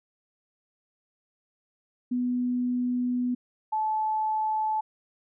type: tone pair in turn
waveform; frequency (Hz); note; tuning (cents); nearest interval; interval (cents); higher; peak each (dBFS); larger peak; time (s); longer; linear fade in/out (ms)
sine; 247.3 / 867.1; B3 / A5; +3 / -26; octave + minor seventh; 2171; second; -24; neither; 2.11-3.35 / 3.72-4.81; first; 10
effects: none